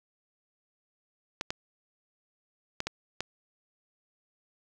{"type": "clicks", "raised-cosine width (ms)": 0.2, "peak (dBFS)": -14, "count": 5, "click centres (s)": [1.411, 1.505, 2.804, 2.87, 3.206], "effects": []}